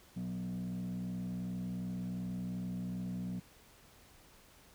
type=tone with frequency modulation; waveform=sine; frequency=182.1 Hz; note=F#3; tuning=27 cents flat; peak=-34 dBFS; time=0.16-3.4 s; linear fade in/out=10 ms; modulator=62.7 Hz; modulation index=0.8; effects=tanh soft clip ceiling -35 dBFS + pink hiss -61 dBFS RMS until 4.74 s